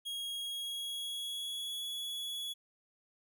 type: tone with pitch glide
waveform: 45% pulse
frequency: 3287 to 3379 Hz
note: G#7 to G#7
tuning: -19 to +29 cents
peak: -37 dBFS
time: 0.05-2.54 s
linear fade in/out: 20 ms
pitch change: +48 cents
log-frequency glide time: 0.35-1.83 s
effects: none